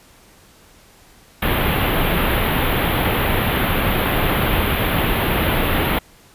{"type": "band-stop noise", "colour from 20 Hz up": "pink", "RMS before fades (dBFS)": -18, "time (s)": [1.42, 5.99], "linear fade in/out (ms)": 5, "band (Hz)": [3500, 12000], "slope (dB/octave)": 48, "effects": ["pink hiss -49 dBFS RMS until 6.34 s", "resampled to 32000 Hz"]}